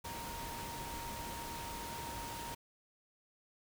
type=tone in noise; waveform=sine; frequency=932.3 Hz; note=A#5; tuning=in tune; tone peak=-45 dBFS; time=0.04-2.55 s; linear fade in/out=10 ms; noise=pink; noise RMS=-45 dBFS; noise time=0.04-2.55 s; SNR=-3 dB; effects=none